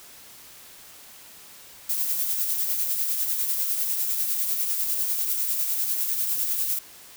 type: noise with tremolo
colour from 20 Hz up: violet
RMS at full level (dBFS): -24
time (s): 1.89-6.79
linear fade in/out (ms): 5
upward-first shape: sine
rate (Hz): 10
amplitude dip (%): 40
effects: white hiss -47 dBFS RMS until 7.16 s